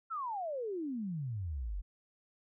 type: exponential sweep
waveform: sine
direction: down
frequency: 1380 to 42.18 Hz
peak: -35 dBFS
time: 0.1-1.82 s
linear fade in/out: 20 ms
effects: none